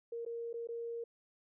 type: tone with dropouts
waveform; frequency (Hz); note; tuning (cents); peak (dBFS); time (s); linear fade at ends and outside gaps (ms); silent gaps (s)
sine; 466.2; A#4; 0; -38; 0.12-1.04; 5; 0.251-0.262 / 0.53-0.539 / 0.673-0.687
effects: none